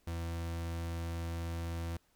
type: tone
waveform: 40% pulse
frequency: 83.9 Hz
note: E2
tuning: 31 cents sharp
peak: -35 dBFS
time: 0.07-1.97 s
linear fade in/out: 5 ms
effects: pink hiss -72 dBFS RMS until 2.15 s